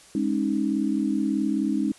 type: chord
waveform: sine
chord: Ab suspended fourth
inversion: none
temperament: equal with one note detuned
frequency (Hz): 207.7 / 272.4 / 311.1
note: Ab3 / Db4 / Eb4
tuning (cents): 0 / -30 / 0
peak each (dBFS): -26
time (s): 0.15-1.92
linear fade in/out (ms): 2
effects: white hiss -51 dBFS RMS until 1.98 s + resampled to 24000 Hz